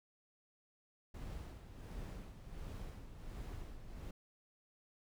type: noise with tremolo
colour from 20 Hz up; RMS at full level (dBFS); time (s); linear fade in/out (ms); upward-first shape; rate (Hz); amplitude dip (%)
brown; -45; 1.14-4.11; 5; sine; 1.4; 60
effects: none